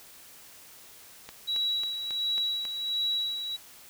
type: click train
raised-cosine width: 0.2 ms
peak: -23 dBFS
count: 6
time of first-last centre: 1.29-2.652 s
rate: 3.67 Hz
type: tone with tremolo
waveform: sine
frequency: 3896 Hz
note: B7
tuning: 24 cents flat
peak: -25 dBFS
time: 1.47-3.57 s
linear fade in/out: 20 ms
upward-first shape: sine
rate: 1.4 Hz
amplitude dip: 55%
effects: white hiss -51 dBFS RMS until 3.89 s